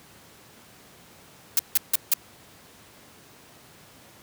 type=noise bursts; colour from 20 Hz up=blue; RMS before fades=-19 dBFS; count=4; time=1.57-2.138 s; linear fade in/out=2 ms; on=22 ms; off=160 ms; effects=pink hiss -51 dBFS RMS until 4.22 s + high-pass 100 Hz 12 dB/octave